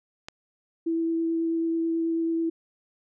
click, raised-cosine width 0.2 ms, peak -19 dBFS, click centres 0.285 s
sine tone with vibrato, 329.6 Hz, E4, in tune, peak -23 dBFS, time 0.86-2.5 s, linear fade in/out 10 ms, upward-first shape triangle, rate 9.2 Hz, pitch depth 10 cents each way
effects none

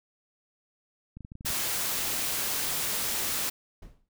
clicks, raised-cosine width 5 ms, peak -30 dBFS, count 8, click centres 1.17 / 1.207 / 1.249 / 1.319 / 1.354 / 1.409 / 1.449 / 1.504 s
white noise, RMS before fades -30 dBFS, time 1.45-3.5 s, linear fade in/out 10 ms
brown noise with exponential decay, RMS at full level -39 dBFS, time 3.82-4.09 s, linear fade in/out 5 ms, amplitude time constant 57 ms
effects none

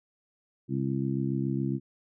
harmonic tone, 67.2 Hz, C2, 47 cents sharp, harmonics 2 / 3 / 4 / 5, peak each -30 / -32 / -33 / -34 dBFS, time 0.68-1.8 s, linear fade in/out 50 ms, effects none

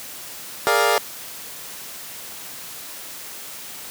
20% pulse chord, Bb dominant seventh, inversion third, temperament equal, 415.3 / 466.2 / 587.3 / 698.5 Hz, Ab4 / Bb4 / D5 / F5, 0 / 0 / 0 / 0 cents, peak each -17 dBFS, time 0.67-0.98 s, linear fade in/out 0 ms, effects white hiss -36 dBFS RMS until 3.9 s + high-pass 100 Hz 12 dB/octave

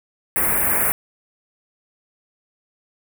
white band-stop noise, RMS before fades -19 dBFS, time 0.36-0.92 s, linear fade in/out 0 ms, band 2300 to 9200 Hz, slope 48 dB/octave, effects none

